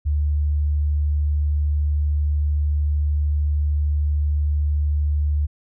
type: tone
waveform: sine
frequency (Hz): 73.9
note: D2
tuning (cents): +11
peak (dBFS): -17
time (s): 0.05-5.47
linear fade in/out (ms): 20
effects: none